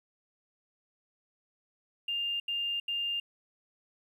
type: tone bursts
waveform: triangle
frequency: 2804 Hz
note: F7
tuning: 6 cents sharp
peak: -26 dBFS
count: 3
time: 2.08-3.2 s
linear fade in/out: 5 ms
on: 320 ms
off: 80 ms
effects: tanh soft clip ceiling -28 dBFS